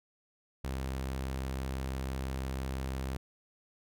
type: tone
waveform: sawtooth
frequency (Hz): 66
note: C2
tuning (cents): +16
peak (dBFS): -30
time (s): 0.64-3.17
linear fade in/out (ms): 5
effects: none